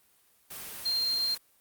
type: tone in noise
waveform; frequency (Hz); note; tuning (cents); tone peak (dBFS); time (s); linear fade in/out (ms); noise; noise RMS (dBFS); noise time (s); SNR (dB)
sine; 4186; C8; 0; -26; 0.85-1.35; 10; white; -41; 0.5-1.38; +12
effects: white hiss -65 dBFS RMS until 1.6 s + Opus 32 kbps

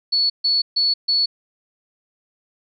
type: tone bursts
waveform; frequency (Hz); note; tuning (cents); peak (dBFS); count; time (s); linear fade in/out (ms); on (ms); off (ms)
sine; 4418; C#8; -7; -15; 4; 0.12-1.26; 10; 180; 140
effects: none

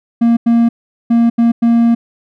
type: tone bursts at uneven times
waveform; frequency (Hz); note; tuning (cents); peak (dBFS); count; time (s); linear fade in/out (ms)
triangle; 233.1; A#3; 0; -5; 5; 0.21-0.37 / 0.46-0.69 / 1.1-1.3 / 1.38-1.52 / 1.62-1.95; 10
effects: none

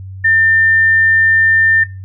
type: tone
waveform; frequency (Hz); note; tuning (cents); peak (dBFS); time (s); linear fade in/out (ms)
sine; 1800; A6; +39; -8; 0.24-1.84; 10
effects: noise-tail reverb RT60 0.3 s tail -20 dB re dry + added 95 Hz sine -26 dBFS peak until 2.04 s

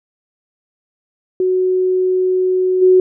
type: tone with level steps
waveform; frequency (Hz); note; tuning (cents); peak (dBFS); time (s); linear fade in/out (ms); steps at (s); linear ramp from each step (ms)
sine; 370; F#4; 0; -12 / -6; 1.4-3; 2; 2.81; 20
effects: none

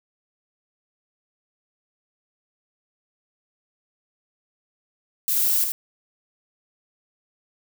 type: noise with echo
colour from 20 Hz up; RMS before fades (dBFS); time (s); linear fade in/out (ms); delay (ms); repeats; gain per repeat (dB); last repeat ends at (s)
violet; -22; 5.28-5.64; 0; 80; 1; -4; 5.72
effects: none

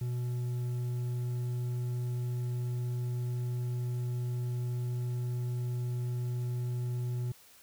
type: tone with hard clipping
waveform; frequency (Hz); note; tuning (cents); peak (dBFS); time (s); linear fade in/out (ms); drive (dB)
triangle; 122.7; B2; -11; -32; 0.01-7.32; 5; 7
effects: white hiss -58 dBFS RMS until 7.62 s

